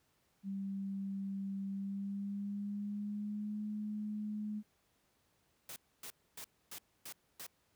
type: tone with pitch glide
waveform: sine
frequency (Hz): 195.7 to 211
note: G3 to G#3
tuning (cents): -3 to +28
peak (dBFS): -37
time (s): 0.43-4.63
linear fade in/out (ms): 50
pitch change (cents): +131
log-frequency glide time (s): 1.69-3.63
type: noise bursts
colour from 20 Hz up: white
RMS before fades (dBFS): -47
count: 6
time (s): 5.69-7.466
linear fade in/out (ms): 2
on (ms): 71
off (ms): 270
effects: pink hiss -75 dBFS RMS until 7.75 s + high-pass 60 Hz 12 dB/octave